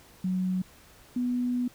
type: tone pair in turn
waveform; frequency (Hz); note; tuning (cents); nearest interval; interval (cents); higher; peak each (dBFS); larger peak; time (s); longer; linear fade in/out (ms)
sine; 185 / 246.5; F#3 / B3; 0 / -3; perfect fourth; 497; second; -25; neither; 0.24-0.62 / 1.16-1.68; second; 5
effects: pink hiss -55 dBFS RMS until 1.74 s